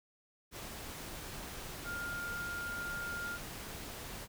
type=tone in noise; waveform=sine; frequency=1407 Hz; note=F6; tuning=12 cents sharp; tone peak=-38 dBFS; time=1.84-3.39 s; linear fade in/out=50 ms; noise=pink; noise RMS=-45 dBFS; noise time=0.51-4.28 s; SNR=+4 dB; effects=none

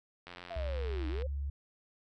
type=click train; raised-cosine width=0.3 ms; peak=-30 dBFS; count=85; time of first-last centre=0.27-1.221 s; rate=88.3 Hz
type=linear two-way sweep; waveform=sine; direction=down then up; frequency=695 to 295.2 to 547 Hz; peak=-39 dBFS; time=0.5-1.27 s; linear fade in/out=10 ms; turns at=1.08 s
type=tone with pitch glide; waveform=sine; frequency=66.9 to 70.1 Hz; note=C2 to C#2; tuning=+39 to +20 cents; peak=-33 dBFS; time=0.56-1.5 s; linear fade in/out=5 ms; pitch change=+81 cents; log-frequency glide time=1.17-1.27 s
effects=none

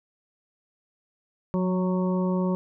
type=harmonic tone with a mistuned harmonic; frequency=184.7 Hz; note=F#3; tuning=3 cents flat; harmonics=1 / 2 / 3 / 5 / 6; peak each=-23 / -30 / -32 / -36 / -39 dBFS; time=1.54-2.55 s; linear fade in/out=0 ms; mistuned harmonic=1; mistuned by=-22 cents; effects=none

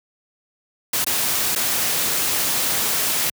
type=noise with dropouts; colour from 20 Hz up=white; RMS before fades=-21 dBFS; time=0.93-3.3 s; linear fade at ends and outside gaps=5 ms; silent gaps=1.045-1.065 / 1.552-1.559 s; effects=high-pass 80 Hz 12 dB/octave

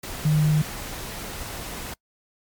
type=tone in noise; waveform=sine; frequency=152.9 Hz; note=D#3; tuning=30 cents flat; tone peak=-16 dBFS; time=0.25-0.62 s; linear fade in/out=5 ms; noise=pink; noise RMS=-34 dBFS; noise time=0.03-1.94 s; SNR=+15 dB; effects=noise-tail reverb RT60 0.1 s tail -25 dB re dry + MP3 96 kbps

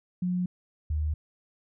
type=tone pair in turn; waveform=sine; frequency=180 / 76.34 Hz; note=F#3 / D#2; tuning=-47 / -32 cents; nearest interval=octave + minor third; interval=1485 cents; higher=first; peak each=-25 dBFS; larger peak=neither; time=0.22-0.46 / 0.9-1.14 s; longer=neither; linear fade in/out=5 ms; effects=none

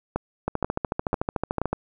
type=two click trains; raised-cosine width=1 ms; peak=-10 / -10 dBFS; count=18 / 4; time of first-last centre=0.48-1.73 / 0.16-1.616 s; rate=13.6 / 2.06 Hz; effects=none

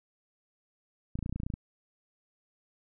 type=clicks; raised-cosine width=5 ms; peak=-22 dBFS; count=12; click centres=1.155 / 1.19 / 1.227 / 1.261 / 1.295 / 1.326 / 1.36 / 1.401 / 1.434 / 1.465 / 1.502 / 1.539 s; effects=none

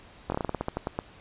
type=slowing click train; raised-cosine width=1 ms; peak=-14 dBFS; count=13; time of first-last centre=0.3-0.989 s; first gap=21 ms; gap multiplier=1.17; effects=pink hiss -52 dBFS RMS until 1.2 s + resampled to 8000 Hz

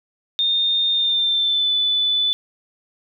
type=tone with pitch glide; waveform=sine; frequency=3646 to 3491 Hz; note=A#7 to A7; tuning=-39 to -14 cents; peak=-16 dBFS; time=0.39-2.33 s; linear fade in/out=0 ms; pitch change=-75 cents; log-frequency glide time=0.92-1.74 s; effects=none

